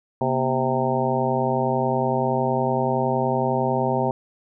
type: harmonic tone with a mistuned harmonic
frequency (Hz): 130.81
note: C3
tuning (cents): 0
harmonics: 1 / 2 / 3 / 4 / 5 / 6 / 7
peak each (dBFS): -27 / -27 / -27 / -27 / -27 / -27 / -27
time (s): 0.21-4.11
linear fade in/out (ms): 2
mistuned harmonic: 2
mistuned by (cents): -140
effects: none